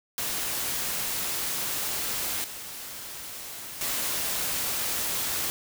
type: noise with level steps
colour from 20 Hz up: white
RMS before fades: -30 / -39 / -29 dBFS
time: 0.18-5.5 s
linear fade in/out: 0 ms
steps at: 2.44 / 3.81 s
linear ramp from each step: 2 ms
effects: none